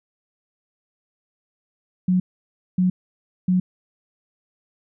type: tone bursts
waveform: sine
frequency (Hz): 182.9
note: F#3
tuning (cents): -20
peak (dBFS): -15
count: 3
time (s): 2.08-3.6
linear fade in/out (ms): 5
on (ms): 120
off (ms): 580
effects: none